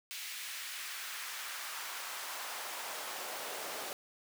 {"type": "noise with high-pass filter sweep", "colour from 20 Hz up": "pink", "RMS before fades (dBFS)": -42, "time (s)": [0.11, 3.93], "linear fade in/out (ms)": 0, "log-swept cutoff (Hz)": [2400, 480], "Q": 1.2, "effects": []}